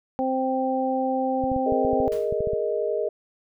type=harmonic tone; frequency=261.6 Hz; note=C4; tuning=in tune; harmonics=1 / 2 / 3; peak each=-26 / -26 / -26 dBFS; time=0.19-2.08 s; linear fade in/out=0 ms
type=clicks; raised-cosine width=5 ms; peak=-21 dBFS; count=12; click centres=1.439 / 1.517 / 1.563 / 1.723 / 1.849 / 1.932 / 2.002 / 2.078 / 2.325 / 2.406 / 2.473 / 2.534 s
type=chord; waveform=sine; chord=Ab suspended second; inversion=none; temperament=equal; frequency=415.3 / 466.2 / 622.3 Hz; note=Ab4 / Bb4 / Eb5; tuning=0 / 0 / 0 cents; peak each=-27 dBFS; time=1.66-3.09 s; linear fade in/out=5 ms
type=noise with exponential decay; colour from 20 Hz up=pink; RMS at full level=-40 dBFS; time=2.12-2.42 s; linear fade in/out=0 ms; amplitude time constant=65 ms
effects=none